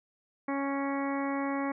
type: harmonic tone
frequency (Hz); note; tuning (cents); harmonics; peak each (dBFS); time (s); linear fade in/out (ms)
277.2; C#4; 0; 1 / 2 / 3 / 4 / 5 / 6 / 7 / 8; -31 / -37 / -38 / -38 / -46 / -46 / -43 / -44; 0.48-1.72; 5
effects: none